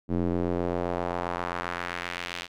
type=tone with band-pass filter sweep; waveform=square; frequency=43.79 Hz; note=F1; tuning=5 cents sharp; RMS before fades=-30 dBFS; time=0.08-2.48 s; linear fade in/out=50 ms; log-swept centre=260 to 3200 Hz; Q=1.3; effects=none